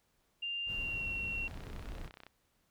sine tone with pitch glide, 2794 to 2735 Hz, F7 to F7, 0 to -37 cents, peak -35 dBFS, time 0.42-1.48 s, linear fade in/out 10 ms, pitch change -37 cents, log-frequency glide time 0.69-1.06 s
brown noise, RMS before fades -44 dBFS, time 0.66-2.11 s, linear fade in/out 50 ms
click train, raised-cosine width 0.3 ms, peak -34 dBFS, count 26, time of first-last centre 1.48-2.266 s, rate 31.8 Hz
effects pink hiss -75 dBFS RMS until 2.7 s

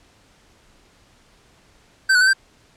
square tone with pitch steps, 1548 / 1472 / 1527 / 1571 Hz, G6 / F#6 / G6 / G6, -22 / -9 / -46 / +3 cents, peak -13 dBFS, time 2.09-2.334 s, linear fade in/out 10 ms, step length 61 ms, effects pink hiss -55 dBFS RMS until 2.76 s + low-pass 8000 Hz 12 dB/octave

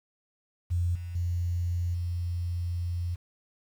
sine tone with level steps, 87.31 Hz, F2, in tune, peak -24 / -34 / -26 / -28 dBFS, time 0.7-3.16 s, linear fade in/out 20 ms, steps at 0.95 / 1.15 / 1.94 s, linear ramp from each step 5 ms, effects 9-bit

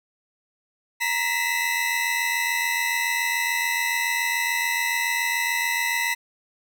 40% pulse tone cluster, 937 / 1933 / 2020 / 2622 Hz, A#5 / B6 / B6 / E7, +9 / -38 / +39 / -10 cents, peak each -29 / -27 / -24 / -31 dBFS, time 1-6.15 s, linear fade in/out 20 ms, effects none

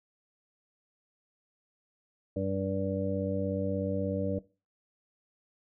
harmonic tone, 96.6 Hz, G2, 25 cents flat, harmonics 1 / 2 / 3 / 5 / 6, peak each -35 / -35 / -35 / -35 / -35 dBFS, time 2.36-4.39 s, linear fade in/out 5 ms, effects noise-tail reverb RT60 0.3 s tail -18 dB re dry

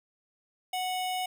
square tone pair together, 737.3 / 2943 Hz, F#5 / F#7, -6 / -10 cents, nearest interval 2 octaves, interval 2396 cents, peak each -31 / -38 dBFS, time 0.73-1.26 s, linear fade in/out 5 ms, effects none

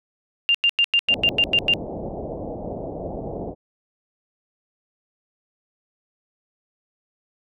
sine tone bursts, 2794 Hz, F7, in tune, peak -14 dBFS, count 9, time 0.49-1.737 s, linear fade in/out 0 ms, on 55 ms, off 94 ms
white low-pass noise, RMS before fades -31 dBFS, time 1.08-3.55 s, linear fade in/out 50 ms, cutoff 720 Hz, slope 48 dB/octave
effects none

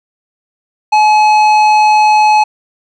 sine tone with tanh clipping, 852 Hz, G#5, 44 cents sharp, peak -7 dBFS, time 0.92-2.44 s, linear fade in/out 10 ms, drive 12 dB, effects none

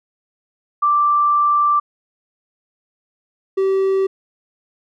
sine / triangle tone pair in turn, 1174.7 / 385.5 Hz, D6 / G4, 0 / -29 cents, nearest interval octave + perfect fifth, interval 1929 cents, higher first, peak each -12 dBFS, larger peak neither, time 0.82-1.8 / 3.57-4.07 s, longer first, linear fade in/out 10 ms, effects none

